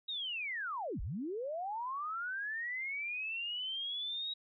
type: linear two-way sweep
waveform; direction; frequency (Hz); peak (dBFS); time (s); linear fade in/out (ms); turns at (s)
sine; down then up; 3830 to 30.5 to 3830; -36; 0.08-4.34; 10; 1.01
effects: none